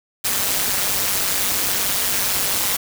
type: noise with amplitude modulation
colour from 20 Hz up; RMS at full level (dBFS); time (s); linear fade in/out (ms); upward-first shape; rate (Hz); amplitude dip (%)
white; -17; 0.24-2.77; 10; sine; 196; 80
effects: none